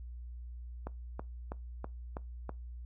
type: click train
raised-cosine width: 1 ms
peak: -25 dBFS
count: 6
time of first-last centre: 0.87-2.493 s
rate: 3.08 Hz
effects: noise-tail reverb RT60 0.2 s tail -21 dB re dry + added 60 Hz sine -42 dBFS peak until 2.85 s